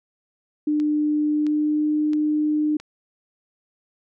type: tone with pitch glide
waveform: sine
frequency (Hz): 300 to 302.6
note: D4 to D#4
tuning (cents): +37 to -48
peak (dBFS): -18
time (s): 0.67-2.77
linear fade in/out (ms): 5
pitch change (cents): +15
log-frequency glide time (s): 1.33-1.92
type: click train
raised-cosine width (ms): 0.2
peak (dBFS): -23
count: 4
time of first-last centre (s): 0.8-2.8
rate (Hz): 1.5
effects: none